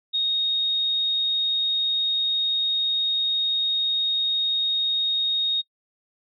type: tone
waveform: sine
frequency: 3729 Hz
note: A#7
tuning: in tune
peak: -20 dBFS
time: 0.13-5.62 s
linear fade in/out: 20 ms
effects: noise-tail reverb RT60 0.1 s tail -26 dB re dry